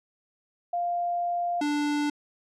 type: tone pair in turn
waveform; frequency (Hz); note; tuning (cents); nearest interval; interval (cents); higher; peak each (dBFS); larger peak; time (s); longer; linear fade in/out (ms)
sine / square; 698.5 / 293.7; F5 / D4; 0 / 0; octave + minor third; 1500; first; -25; neither; 0.73-1.61 / 1.61-2.1; first; 5
effects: low-pass 7000 Hz 12 dB/octave